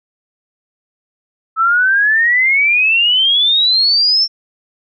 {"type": "exponential sweep", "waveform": "sine", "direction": "up", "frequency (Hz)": [1300, 5450], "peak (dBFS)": -9, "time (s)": [1.56, 4.28], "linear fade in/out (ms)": 50, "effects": []}